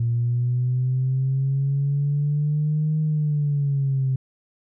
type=linear two-way sweep; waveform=sine; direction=up then down; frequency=116.54 to 155.56 to 130.6 Hz; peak=-18 dBFS; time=0-4.16 s; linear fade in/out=5 ms; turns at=3 s; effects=tanh soft clip ceiling -14 dBFS